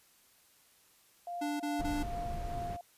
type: tone with tremolo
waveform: sine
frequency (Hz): 698.5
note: F5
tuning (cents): 0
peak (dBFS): -36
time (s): 1.27-2.81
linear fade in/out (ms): 2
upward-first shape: sine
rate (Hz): 2.4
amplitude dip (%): 50
type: tone bursts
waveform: square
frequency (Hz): 293.7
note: D4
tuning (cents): 0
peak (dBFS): -34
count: 3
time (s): 1.41-2.032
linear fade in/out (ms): 10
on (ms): 190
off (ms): 26
type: noise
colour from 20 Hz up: brown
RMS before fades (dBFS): -39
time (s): 1.79-2.77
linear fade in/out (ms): 10
effects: white hiss -65 dBFS RMS until 2.97 s + resampled to 32000 Hz